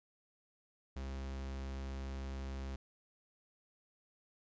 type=tone; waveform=45% pulse; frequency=67 Hz; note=C2; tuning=42 cents sharp; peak=-40 dBFS; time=0.96-2.76 s; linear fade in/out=5 ms; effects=resampled to 16000 Hz + 13-bit